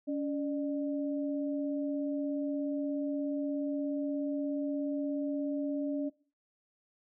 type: tone pair together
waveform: sine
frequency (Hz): 283.2 / 600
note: C#4 / D5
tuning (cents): +37 / +37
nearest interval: octave + minor second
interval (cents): 1300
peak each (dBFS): -31 / -38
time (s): 0.07-6.1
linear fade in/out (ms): 20
effects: noise-tail reverb RT60 0.4 s tail -21 dB re dry